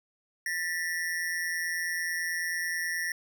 square ring-modulated tone, 1864.7 Hz, A#6, in tune, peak -27 dBFS, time 0.46-3.12 s, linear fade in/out 2 ms, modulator 84.6 Hz, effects none

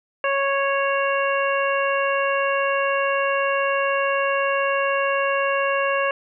harmonic tone, 553 Hz, C#5, 4 cents flat, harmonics 1 / 2 / 3 / 4 / 5, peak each -22 / -24 / -26 / -32 / -28 dBFS, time 0.24-6.11 s, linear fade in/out 2 ms, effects none

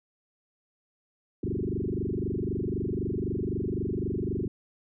sine tone with frequency modulation, 233.5 Hz, A#3, 3 cents sharp, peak -27 dBFS, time 1.43-4.48 s, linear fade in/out 5 ms, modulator 23.9 Hz, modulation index 7.1, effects none

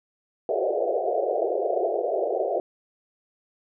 white band-pass noise, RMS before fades -25 dBFS, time 0.49-2.6 s, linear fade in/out 2 ms, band 360 to 720 Hz, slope 96 dB/octave, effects none

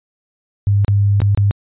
sine tone with dropouts, 101 Hz, G#2, 48 cents flat, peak -10 dBFS, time 0.67-1.51 s, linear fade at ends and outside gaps 0 ms, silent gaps 0.847-0.881 / 1.203-1.218 / 1.348-1.375 s, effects resampled to 8000 Hz

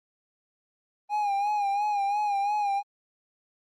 triangle tone with vibrato, 817 Hz, G#5, 29 cents flat, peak -22 dBFS, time 1.09-2.83 s, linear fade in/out 50 ms, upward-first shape sine, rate 2.9 Hz, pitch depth 56 cents each way, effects Opus 24 kbps

